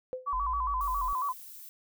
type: tone with exponential decay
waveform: sine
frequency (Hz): 511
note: C5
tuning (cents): -41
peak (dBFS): -29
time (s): 0.13-0.33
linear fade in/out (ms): 0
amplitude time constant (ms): 43
type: tone with vibrato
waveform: sine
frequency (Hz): 1077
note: C6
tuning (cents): +50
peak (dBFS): -28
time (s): 0.26-1.33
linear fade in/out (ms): 20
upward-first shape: square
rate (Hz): 7.3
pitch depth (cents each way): 96
type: linear two-way sweep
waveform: sine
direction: up then down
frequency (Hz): 39.94 to 56.5 to 39.94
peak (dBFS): -35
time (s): 0.33-1.13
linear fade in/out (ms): 0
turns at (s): 0.52
type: noise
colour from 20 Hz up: violet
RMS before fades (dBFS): -47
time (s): 0.81-1.69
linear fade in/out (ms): 0
effects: none